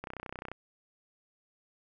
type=click train; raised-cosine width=0.5 ms; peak=-24 dBFS; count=16; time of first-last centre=0.04-0.516 s; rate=31.5 Hz; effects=none